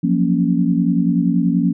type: chord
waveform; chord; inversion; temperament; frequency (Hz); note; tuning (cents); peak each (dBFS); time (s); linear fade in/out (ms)
sine; Gb major seventh; third; equal; 174.61 / 185 / 233.1 / 277.2; F3 / Gb3 / Bb3 / Db4; 0 / 0 / 0 / 0; -17 / -22 / -19 / -19; 0.03-1.73; 10
effects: none